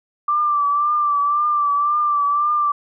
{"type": "tone with vibrato", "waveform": "sine", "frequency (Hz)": 1174.7, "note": "D6", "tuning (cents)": 0, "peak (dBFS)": -15, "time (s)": [0.28, 2.72], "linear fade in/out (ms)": 5, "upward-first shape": "triangle", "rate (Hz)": 1.9, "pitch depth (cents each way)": 48, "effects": []}